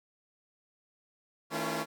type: tone cluster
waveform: 10% pulse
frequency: 160.8 / 223.7 / 278.1 / 343.3 Hz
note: E3 / A3 / C#4 / F4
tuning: -43 / +29 / +6 / -30 cents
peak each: -29 dBFS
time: 1.5-1.86 s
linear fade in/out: 50 ms
effects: none